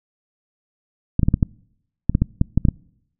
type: clicks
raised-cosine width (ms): 5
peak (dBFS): -3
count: 12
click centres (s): 1.194 / 1.232 / 1.285 / 1.341 / 1.428 / 2.096 / 2.151 / 2.22 / 2.414 / 2.576 / 2.652 / 2.686
effects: noise-tail reverb RT60 0.8 s tail -26 dB re dry